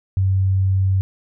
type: tone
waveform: sine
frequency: 95.5 Hz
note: G2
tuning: 45 cents flat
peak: -14 dBFS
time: 0.17-1.01 s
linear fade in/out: 0 ms
effects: none